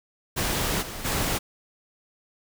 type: noise with level steps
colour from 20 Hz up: pink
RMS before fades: -26 / -36 / -26 dBFS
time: 0.36-1.39 s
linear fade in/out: 20 ms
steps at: 0.81 / 1.04 s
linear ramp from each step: 20 ms
effects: none